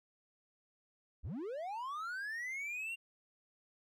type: linear sweep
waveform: triangle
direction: up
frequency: 40.52 to 2794 Hz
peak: -37 dBFS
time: 1.23-2.96 s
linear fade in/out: 20 ms
effects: none